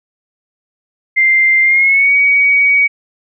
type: tone with pitch glide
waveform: sine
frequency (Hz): 2093 to 2256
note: C7 to C#7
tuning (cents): 0 to +30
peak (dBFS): -7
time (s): 1.16-2.88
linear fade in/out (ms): 20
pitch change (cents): +130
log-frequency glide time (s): 1.63-2.13
effects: none